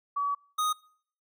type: tone pair in turn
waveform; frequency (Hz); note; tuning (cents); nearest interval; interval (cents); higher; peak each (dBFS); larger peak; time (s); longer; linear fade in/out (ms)
sine / square; 1139 / 1244.2; C#6 / D#6; +47 / 0; major second; 153; second; -26; neither; 0.16-0.35 / 0.58-0.73; first; 10
effects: noise-tail reverb RT60 0.6 s tail -25 dB re dry